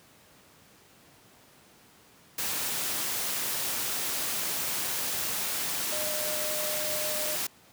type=tone in noise; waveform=sine; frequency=610 Hz; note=D#5; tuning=34 cents flat; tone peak=-35 dBFS; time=5.92-7.36 s; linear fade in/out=5 ms; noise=white; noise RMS=-31 dBFS; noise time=2.38-7.47 s; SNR=-7 dB; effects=pink hiss -57 dBFS RMS until 7.72 s + high-pass 100 Hz 12 dB/octave